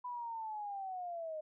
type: linear sweep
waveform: sine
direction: down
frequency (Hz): 996 to 610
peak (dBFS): -39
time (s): 0.04-1.41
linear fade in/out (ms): 10
effects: none